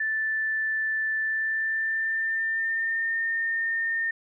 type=tone with pitch glide; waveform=sine; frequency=1760 to 1821 Hz; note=A6 to A#6; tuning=0 to -41 cents; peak=-24 dBFS; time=0-4.11 s; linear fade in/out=5 ms; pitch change=+59 cents; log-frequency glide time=1.19-3.18 s; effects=none